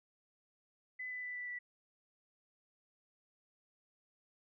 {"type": "tone with pitch steps", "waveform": "sine", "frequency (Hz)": [2009, 1997.4, 1985.9, 1974.5, 1963.1], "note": ["B6", "B6", "B6", "B6", "B6"], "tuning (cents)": [29, 19, 9, -1, -11], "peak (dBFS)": -40, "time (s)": [0.99, 1.59], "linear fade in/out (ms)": 10, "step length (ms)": 120, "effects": []}